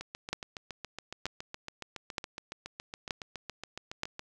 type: two click trains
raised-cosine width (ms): 0.2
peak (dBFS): -14 / -22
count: 5 / 31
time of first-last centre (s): 0.33-4.034 / 0.01-4.194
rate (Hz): 1.08 / 7.17
effects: none